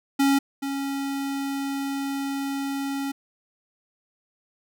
square tone pair in turn, 276.1 / 276.1 Hz, C#4 / C#4, -7 / -7 cents, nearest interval unison, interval 0 cents, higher neither, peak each -18 / -27 dBFS, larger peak first, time 0.19-0.39 / 0.62-3.12 s, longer second, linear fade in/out 10 ms, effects none

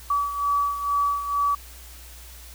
sine beating tone pair, 1144 / 1146.2 Hz, D6 / D6, -46 / -42 cents, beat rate 2.2 Hz, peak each -22 / -28 dBFS, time 0.1-1.55 s, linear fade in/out 5 ms, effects added 60 Hz sine -43 dBFS peak until 2.54 s + white hiss -46 dBFS RMS until 2.54 s

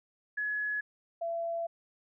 sine tone pair in turn, 1693 / 673.1 Hz, G#6 / E5, +33 / +36 cents, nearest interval octave + major third, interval 1597 cents, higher first, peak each -30 / -31 dBFS, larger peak first, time 0.37-0.81 / 1.21-1.67 s, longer second, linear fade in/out 10 ms, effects none

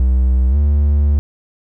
triangle tone with pitch glide, 63.6 to 72.64 Hz, C2 to D2, -48 to -18 cents, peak -8 dBFS, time 0-1.19 s, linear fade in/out 0 ms, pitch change +230 cents, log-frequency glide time 0.5-0.56 s, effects none

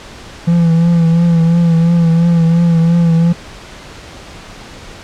triangle tone with vibrato, 167.8 Hz, E3, 31 cents sharp, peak -5 dBFS, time 0.47-3.33 s, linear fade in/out 10 ms, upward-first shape triangle, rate 2.9 Hz, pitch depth 46 cents each way, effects pink hiss -33 dBFS RMS until 5.03 s + low-pass 6000 Hz 12 dB/octave

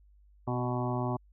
harmonic tone with a mistuned harmonic, 123.5 Hz, B2, in tune, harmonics 1 / 2 / 3 / 5 / 6 / 7 / 8 / 9, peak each -32 / -35 / -37 / -39 / -40 / -40 / -41 / -42 dBFS, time 0.47-1.17 s, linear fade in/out 10 ms, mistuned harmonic 2, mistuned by +26 cents, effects added 50 Hz sine -57 dBFS peak until 1.32 s

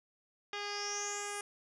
10% pulse tone with low-pass filter sweep, 409.3 Hz, G#4, 25 cents flat, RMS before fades -39 dBFS, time 0.53-1.41 s, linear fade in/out 2 ms, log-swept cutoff 4000 to 9200 Hz, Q 7.7, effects none

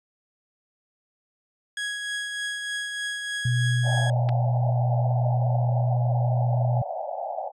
30% pulse tone with tremolo, 1661.2 Hz, G#6, in tune, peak -24 dBFS, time 1.77-4.1 s, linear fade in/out 2 ms, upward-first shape triangle, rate 3.3 Hz, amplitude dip 40%
sine tone, 122.3 Hz, B2, 16 cents flat, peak -20 dBFS, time 3.45-6.82 s, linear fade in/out 5 ms
pink band-pass noise, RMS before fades -32 dBFS, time 3.83-7.52 s, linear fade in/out 50 ms, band 570 to 840 Hz, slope 96 dB/octave
clicks, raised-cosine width 0.3 ms, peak -20 dBFS, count 2, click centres 4.289 / 4.292 s
effects resampled to 22050 Hz

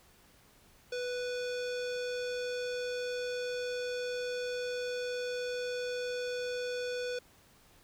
square tone with low-pass filter, 493.9 Hz, B4, in tune, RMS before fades -36 dBFS, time 0.92-7.19 s, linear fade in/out 5 ms, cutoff 5300 Hz, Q 1.6, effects pink hiss -62 dBFS RMS until 7.83 s

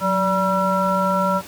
harmonic tone with a mistuned harmonic, 193.1 Hz, G3, 26 cents flat, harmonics 1 / 3 / 5 / 7, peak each -22 / -22 / -22 / -22 dBFS, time 0-1.42 s, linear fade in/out 50 ms, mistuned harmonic 1, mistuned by -77 cents, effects pink hiss -38 dBFS RMS until 1.47 s + high-pass 100 Hz 12 dB/octave

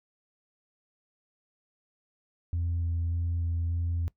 sine tone with vibrato, 84.7 Hz, E2, 48 cents sharp, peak -25 dBFS, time 2.53-4.08 s, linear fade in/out 0 ms, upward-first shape square, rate 1.7 Hz, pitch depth 10 cents each way, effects noise-tail reverb RT60 0.1 s tail -21 dB re dry + tanh soft clip ceiling -24 dBFS

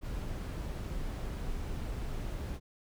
brown noise, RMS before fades -37 dBFS, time 0.01-2.6 s, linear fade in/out 50 ms, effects none

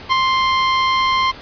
sawtooth tone with ADSR envelope, 1050 Hz, C6, 6 cents sharp, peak -6 dBFS, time 0.09-1.32 s, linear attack 34 ms, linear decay 6 ms, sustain -4 dB, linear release 19 ms, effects pink hiss -36 dBFS RMS until 1.41 s + resampled to 11025 Hz

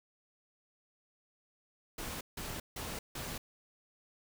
pink noise bursts, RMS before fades -41 dBFS, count 4, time 1.98-3.38 s, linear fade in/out 5 ms, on 230 ms, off 160 ms, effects none

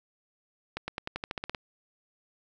accelerating click train, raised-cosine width 0.3 ms, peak -17 dBFS, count 11, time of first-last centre 0.77-1.548 s, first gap 110 ms, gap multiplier 0.92, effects none

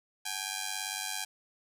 5% pulse ring-modulated tone, 803 Hz, G5, 41 cents sharp, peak -19 dBFS, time 0.25-1.25 s, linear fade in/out 10 ms, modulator 48.9 Hz, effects none

